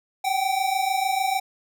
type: tone pair together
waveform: square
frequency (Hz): 758 / 784.7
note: F#5 / G5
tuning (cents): +42 / +2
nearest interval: minor second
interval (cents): 60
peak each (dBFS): -25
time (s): 0.24-1.4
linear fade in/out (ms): 10
effects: none